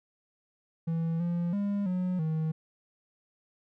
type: tone with pitch steps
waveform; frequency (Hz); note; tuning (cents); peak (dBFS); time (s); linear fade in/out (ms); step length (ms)
triangle; 164.7 / 172.5 / 202.2 / 182.2 / 158.3; E3 / F3 / G#3 / F#3 / D#3; -1 / -21 / -46 / -26 / +30; -25; 0.87-2.52; 10; 330
effects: none